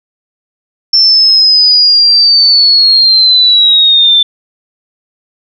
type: linear sweep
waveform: sine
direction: down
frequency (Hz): 5380 to 3531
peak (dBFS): -3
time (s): 0.93-4.23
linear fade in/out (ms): 5
effects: none